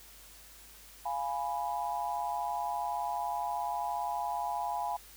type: chord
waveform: sine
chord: F diminished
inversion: none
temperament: equal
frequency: 698.5 / 830.6 / 987.8 Hz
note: F5 / Ab5 / Cb6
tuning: 0 / 0 / 0 cents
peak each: -37 / -34 / -37 dBFS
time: 1.05-4.97 s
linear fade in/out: 10 ms
effects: added 50 Hz sine -59 dBFS peak until 5.16 s + white hiss -54 dBFS RMS until 5.16 s